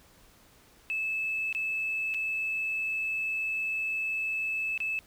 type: tone with dropouts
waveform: triangle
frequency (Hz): 2613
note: E7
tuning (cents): -16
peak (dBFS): -25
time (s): 0.9-4.99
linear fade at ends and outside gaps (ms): 0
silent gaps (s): 1.527-1.549 / 2.14-2.145 / 4.777-4.803
effects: tanh soft clip ceiling -26 dBFS + pink hiss -59 dBFS RMS until 5.06 s